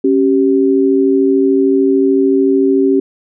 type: tone pair together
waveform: sine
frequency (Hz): 274 / 387.5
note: C#4 / G4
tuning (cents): -20 / -20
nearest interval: tritone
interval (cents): 600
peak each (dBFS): -11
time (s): 0.04-3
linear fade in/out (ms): 5
effects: none